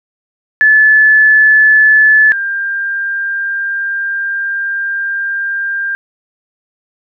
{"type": "tone pair in turn", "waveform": "sine", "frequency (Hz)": [1731, 1595.3], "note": ["A6", "G6"], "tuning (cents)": [-29, 30], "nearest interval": "minor second", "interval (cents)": 141, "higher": "first", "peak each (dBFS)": [-4, -14], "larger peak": "first", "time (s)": [[0.61, 2.32], [2.32, 5.95]], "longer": "second", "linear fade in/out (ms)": 0, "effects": []}